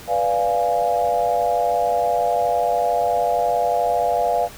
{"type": "chord", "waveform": "sine", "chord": "B diminished seventh", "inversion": "none", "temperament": "equal", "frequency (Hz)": [493.9, 587.3, 698.5, 830.6], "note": ["B4", "D5", "F5", "Ab5"], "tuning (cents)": [0, 0, 0, 0], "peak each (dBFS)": [-24, -24, -19, -25], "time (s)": [0.07, 4.49], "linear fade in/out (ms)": 50, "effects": ["pink hiss -40 dBFS RMS until 4.57 s"]}